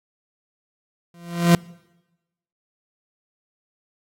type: tone with exponential growth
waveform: 40% pulse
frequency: 171.6 Hz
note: F3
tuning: 30 cents flat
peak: -8 dBFS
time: 1.14-1.55 s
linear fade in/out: 2 ms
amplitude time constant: 89 ms
effects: noise-tail reverb RT60 1.0 s tail -24 dB re dry + AAC 64 kbps